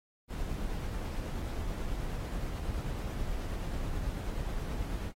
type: noise with tremolo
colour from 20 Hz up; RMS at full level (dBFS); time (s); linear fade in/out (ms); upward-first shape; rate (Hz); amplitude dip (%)
brown; -34; 0.28-5.13; 50; triangle; 9.3; 25
effects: AAC 48 kbps